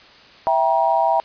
sine chord, E diminished, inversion none, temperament equal with one note detuned, 659.3 / 784 / 949.2 Hz, E5 / G5 / Bb5, 0 / 0 / +31 cents, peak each -19 dBFS, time 0.47-1.2 s, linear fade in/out 0 ms, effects white hiss -46 dBFS RMS until 1.24 s + resampled to 11025 Hz

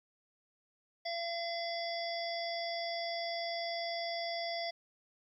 harmonic tone with a mistuned harmonic, 680 Hz, F5, 46 cents flat, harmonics 1 / 3 / 5 / 7 / 8, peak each -37 / -43 / -46 / -43 / -46 dBFS, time 1.05-4.71 s, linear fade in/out 10 ms, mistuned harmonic 8, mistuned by -29 cents, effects 12-bit

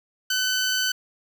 15% pulse tone, 1512 Hz, F#6, 37 cents sharp, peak -15 dBFS, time 0.3-0.92 s, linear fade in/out 5 ms, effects none

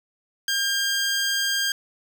15% pulse tone, 1604 Hz, G6, 39 cents sharp, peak -15 dBFS, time 0.48-1.72 s, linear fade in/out 2 ms, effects none

